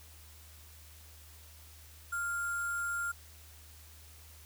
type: tone with sample-and-hold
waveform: sine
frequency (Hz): 1396.9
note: F6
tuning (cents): 0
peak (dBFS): -32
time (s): 2.12-3.12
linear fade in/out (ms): 10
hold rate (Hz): 8820
effects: added 77 Hz sine -54 dBFS peak until 4.45 s + white hiss -57 dBFS RMS until 4.45 s